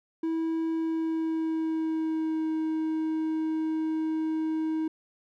triangle tone with pitch glide, 325.2 to 316.5 Hz, E4 to D#4, -23 to +30 cents, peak -24 dBFS, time 0.23-4.88 s, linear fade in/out 5 ms, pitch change -47 cents, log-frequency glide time 0.71-2.51 s, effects none

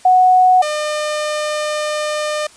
sine / sawtooth tone pair in turn, 738 / 604.1 Hz, F#5 / D5, -5 / +49 cents, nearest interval minor third, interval 346 cents, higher first, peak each -7 / -14 dBFS, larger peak first, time 0.05-0.62 / 0.62-2.47 s, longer second, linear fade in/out 5 ms, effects white hiss -44 dBFS RMS until 2.56 s + resampled to 22050 Hz

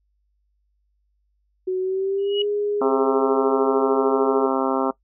sine tone with pitch glide, 371.6 to 412.3 Hz, F#4 to G#4, +7 to -13 cents, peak -20 dBFS, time 1.67-4.47 s, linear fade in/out 10 ms, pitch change +180 cents, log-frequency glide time 1.8-2.45 s
sine tone with exponential growth, 2906 Hz, F#7, 32 cents flat, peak -20 dBFS, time 2.18-2.42 s, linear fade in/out 5 ms, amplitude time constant 52 ms
harmonic tone, 133 Hz, C3, 29 cents sharp, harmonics 2 / 3 / 4 / 5 / 6 / 7 / 8 / 9 / 10, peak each -24 / -26 / -27 / -28 / -29 / -29 / -30 / -31 / -31 dBFS, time 2.81-4.91 s, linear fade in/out 5 ms
effects noise-tail reverb RT60 0.1 s tail -20 dB re dry + added 50 Hz sine -65 dBFS peak until 5.03 s

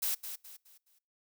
blue noise with echo, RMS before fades -32 dBFS, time 0.02-0.15 s, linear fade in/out 10 ms, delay 210 ms, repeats 4, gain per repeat -9 dB, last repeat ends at 0.99 s, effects noise-tail reverb RT60 0.4 s tail -24 dB re dry

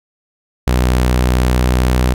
sawtooth tone with pitch glide, 62.2 to 62.56 Hz, B1 to B1, +13 to +23 cents, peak -7 dBFS, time 0.67-2.14 s, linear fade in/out 5 ms, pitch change +10 cents, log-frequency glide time 1.51-1.98 s, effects none

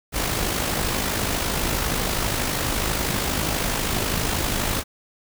pink noise with amplitude modulation, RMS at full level -22 dBFS, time 0.12-4.84 s, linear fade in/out 50 ms, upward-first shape sine, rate 52.3 Hz, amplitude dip 45%, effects none

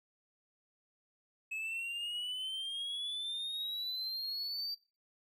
triangle exponential sweep, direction up, 2579 to 4666 Hz, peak -35 dBFS, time 1.51-4.75 s, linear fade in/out 10 ms, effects noise-tail reverb RT60 0.3 s tail -19 dB re dry

